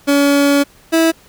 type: tone pair in turn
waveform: 30% pulse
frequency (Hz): 283.3 / 326.5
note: C#4 / E4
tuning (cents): +38 / -17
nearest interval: major second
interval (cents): 245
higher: second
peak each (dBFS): -7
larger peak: neither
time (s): 0.07-0.64 / 0.92-1.12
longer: first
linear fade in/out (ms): 20
effects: pink hiss -47 dBFS RMS until 1.28 s